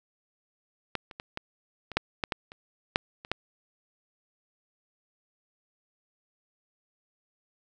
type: clicks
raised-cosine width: 0.3 ms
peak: -13 / -27 / -21 / -17 / -23 / -7 / -11 / -12 / -28 / -6 / -26 / -11 dBFS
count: 12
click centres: 0.953 / 1.112 / 1.199 / 1.374 / 1.917 / 1.97 / 2.238 / 2.322 / 2.519 / 2.959 / 3.249 / 3.316 s
effects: none